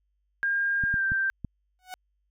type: tone with pitch glide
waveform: sine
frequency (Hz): 1610 to 1570.5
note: G6 to G6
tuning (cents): +46 to +3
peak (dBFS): -23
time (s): 0.43-1.3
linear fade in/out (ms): 0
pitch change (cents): -43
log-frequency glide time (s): 0.92-1.03
type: clicks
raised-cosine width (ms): 5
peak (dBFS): -21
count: 4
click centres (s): 0.838 / 0.941 / 1.119 / 1.447
type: tone with exponential growth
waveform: sawtooth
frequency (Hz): 740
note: F#5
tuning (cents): 0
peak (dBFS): -29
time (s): 1.79-1.94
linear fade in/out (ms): 0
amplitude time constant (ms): 31
effects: added 50 Hz sine -70 dBFS peak until 2.3 s